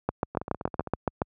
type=two click trains; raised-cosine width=1 ms; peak=-10 / -20 dBFS; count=9 / 9; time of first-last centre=0.09-1.218 / 0.35-0.873 s; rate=7.09 / 15.3 Hz; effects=high-pass 60 Hz 12 dB/octave